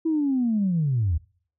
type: linear sweep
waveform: sine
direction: down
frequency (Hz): 329.6 to 73.1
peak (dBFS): -19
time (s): 0.05-1.18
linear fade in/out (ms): 10
effects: noise-tail reverb RT60 0.5 s tail -24 dB re dry + tanh soft clip ceiling -15 dBFS